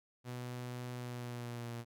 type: tone with pitch glide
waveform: sawtooth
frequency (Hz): 123.47 to 118.17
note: B2 to A#2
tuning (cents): 0 to +24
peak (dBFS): -37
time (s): 0.24-1.85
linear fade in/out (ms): 50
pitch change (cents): -76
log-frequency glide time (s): 0.98-1.73
effects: none